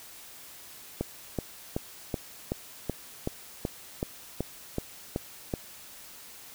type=click train; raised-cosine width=2 ms; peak=-15 dBFS; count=13; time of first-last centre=1.01-5.538 s; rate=2.65 Hz; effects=white hiss -48 dBFS RMS until 6.54 s